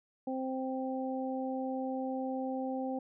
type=harmonic tone; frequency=261.6 Hz; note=C4; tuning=in tune; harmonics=1 / 2 / 3; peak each=-35 / -38 / -40 dBFS; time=0.27-2.99 s; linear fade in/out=5 ms; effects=none

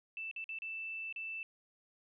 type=tone with dropouts; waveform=sine; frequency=2652 Hz; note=E7; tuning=10 cents sharp; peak=-39 dBFS; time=0.17-1.43 s; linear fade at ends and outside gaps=1 ms; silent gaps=0.313-0.362 / 0.442-0.491 / 0.587-0.62 / 1.126-1.161 s; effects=none

